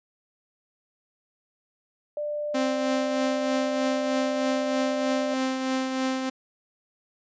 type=tone; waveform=sine; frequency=593 Hz; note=D5; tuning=17 cents sharp; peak=-27 dBFS; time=2.17-5.34 s; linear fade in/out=2 ms
type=tone with tremolo; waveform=sawtooth; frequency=261.6 Hz; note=C4; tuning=in tune; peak=-19 dBFS; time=2.54-6.3 s; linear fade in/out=10 ms; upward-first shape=triangle; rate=3.2 Hz; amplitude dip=45%
effects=resampled to 16000 Hz

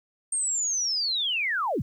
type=linear sweep; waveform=sine; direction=down; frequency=8700 to 67.2 Hz; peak=-24 dBFS; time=0.32-1.82 s; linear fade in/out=5 ms; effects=10-bit

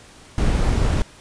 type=noise; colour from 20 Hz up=brown; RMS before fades=-18 dBFS; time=0.38-1.02 s; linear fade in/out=0 ms; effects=pink hiss -46 dBFS RMS until 1.2 s + resampled to 22050 Hz

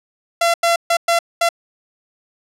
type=tone bursts at uneven times; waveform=sawtooth; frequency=680 Hz; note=F5; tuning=46 cents flat; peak=-9 dBFS; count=5; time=0.41-0.54 / 0.63-0.76 / 0.9-0.97 / 1.08-1.19 / 1.41-1.49 s; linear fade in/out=5 ms; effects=low-pass 11000 Hz 12 dB/octave

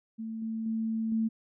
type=tone with level steps; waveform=sine; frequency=223.1 Hz; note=A3; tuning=24 cents sharp; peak=-34 / -31 / -28 / -25 dBFS; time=0.18-1.29 s; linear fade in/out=20 ms; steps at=0.42 / 0.66 / 1.12 s; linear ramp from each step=2 ms; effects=none

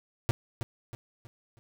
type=tone with echo; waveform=45% pulse; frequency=116.54 Hz; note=A#2; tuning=in tune; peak=-22 dBFS; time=0.29-0.31 s; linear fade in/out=0 ms; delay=320 ms; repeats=4; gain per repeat=-8 dB; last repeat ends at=1.59 s; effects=none

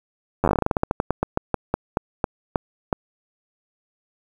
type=slowing click train; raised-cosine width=1 ms; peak=-5 dBFS; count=25; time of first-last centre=0.44-2.928 s; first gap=10 ms; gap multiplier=1.17; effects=7-bit

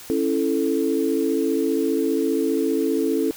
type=chord; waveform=sine; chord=A major; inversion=first; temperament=just; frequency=275 / 330 / 440 Hz; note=C#4 / E4 / A4; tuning=-14 / +2 / 0 cents; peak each=-23 dBFS; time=0.1-3.31 s; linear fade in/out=0 ms; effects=white hiss -41 dBFS RMS until 3.36 s

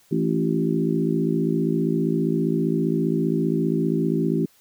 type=harmonic tone with a mistuned harmonic; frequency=55.1 Hz; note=A1; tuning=3 cents sharp; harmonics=3 / 4 / 5 / 6 / 7; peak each=-24 / -25 / -26 / -27 / -27 dBFS; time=0.11-4.46 s; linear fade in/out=10 ms; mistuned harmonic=6; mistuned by=+26 cents; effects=white hiss -58 dBFS RMS until 4.6 s

